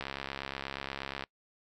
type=click train; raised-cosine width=0.3 ms; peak=-20 dBFS; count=85; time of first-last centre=0.01-1.238 s; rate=68.4 Hz; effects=noise-tail reverb RT60 0.1 s tail -25 dB re dry